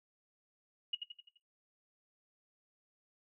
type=tone with echo; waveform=sine; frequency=2882 Hz; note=F#7; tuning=46 cents flat; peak=-31 dBFS; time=0.93-0.95 s; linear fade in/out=5 ms; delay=85 ms; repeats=5; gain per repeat=-6 dB; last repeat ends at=1.375 s; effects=noise-tail reverb RT60 0.2 s tail -18 dB re dry